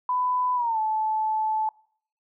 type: tone with pitch glide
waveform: sine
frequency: 999 to 869.7 Hz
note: B5 to A5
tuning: +20 to -20 cents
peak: -22 dBFS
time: 0.09-1.69 s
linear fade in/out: 2 ms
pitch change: -240 cents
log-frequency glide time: 0.55-0.79 s
effects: noise-tail reverb RT60 0.6 s tail -24 dB re dry